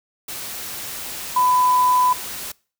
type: tone in noise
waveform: sine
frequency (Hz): 1000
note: B5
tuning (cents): +21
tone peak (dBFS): -14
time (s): 1.36-2.13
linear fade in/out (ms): 5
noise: white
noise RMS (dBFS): -31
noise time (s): 0.28-2.52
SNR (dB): +14
effects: noise-tail reverb RT60 0.4 s tail -24 dB re dry